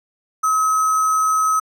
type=tone with sample-and-hold; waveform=sine; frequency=1278 Hz; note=D#6; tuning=46 cents sharp; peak=-14 dBFS; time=0.43-1.6 s; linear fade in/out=10 ms; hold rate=7350 Hz; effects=low-pass 12000 Hz 12 dB/octave